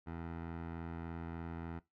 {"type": "tone with low-pass filter", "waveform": "15% pulse", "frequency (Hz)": 83.4, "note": "E2", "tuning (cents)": 21, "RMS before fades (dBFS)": -44, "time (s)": [0.06, 1.8], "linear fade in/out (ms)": 20, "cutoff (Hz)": 1600, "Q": 1.1, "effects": ["noise-tail reverb RT60 0.2 s tail -20 dB re dry"]}